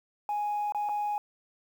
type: tone with dropouts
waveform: sine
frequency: 830.6 Hz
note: G#5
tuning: in tune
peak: -26 dBFS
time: 0.29-1.18 s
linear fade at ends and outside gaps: 1 ms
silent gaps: 0.722-0.747 / 0.889-0.893 s
effects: tanh soft clip ceiling -25 dBFS + 9-bit